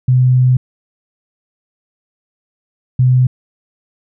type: tone pair in turn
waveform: sine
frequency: 127.1 / 127.1 Hz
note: C3 / C3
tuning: -50 / -50 cents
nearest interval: unison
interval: 0 cents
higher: neither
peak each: -7 dBFS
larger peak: neither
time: 0.08-0.57 / 2.99-3.27 s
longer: first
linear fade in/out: 5 ms
effects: none